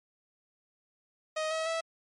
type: tone with pitch steps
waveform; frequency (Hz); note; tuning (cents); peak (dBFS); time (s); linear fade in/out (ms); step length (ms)
sawtooth; 626 / 640.3 / 654.8; D#5 / D#5 / E5; +10 / +49 / -12; -26; 1.36-1.81; 10; 150
effects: low-pass 8000 Hz 12 dB/octave + MP3 48 kbps